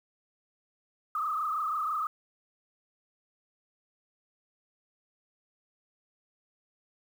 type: tone with frequency modulation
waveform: sine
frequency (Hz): 1236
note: D#6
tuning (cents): -12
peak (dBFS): -28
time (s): 1.15-2.07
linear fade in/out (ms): 2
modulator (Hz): 26.1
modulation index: 2.4
effects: 9-bit